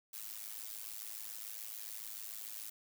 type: noise with amplitude modulation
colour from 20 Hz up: blue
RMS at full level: -42 dBFS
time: 0.13-2.7 s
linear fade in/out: 5 ms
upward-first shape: sine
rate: 107 Hz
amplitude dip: 90%
effects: none